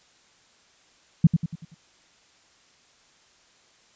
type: tone with echo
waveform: sine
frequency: 164.2 Hz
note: E3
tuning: 6 cents flat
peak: -9 dBFS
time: 1.24-1.27 s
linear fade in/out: 5 ms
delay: 95 ms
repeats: 5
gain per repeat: -7 dB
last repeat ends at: 1.745 s
effects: white hiss -59 dBFS RMS until 3.95 s + resampled to 16000 Hz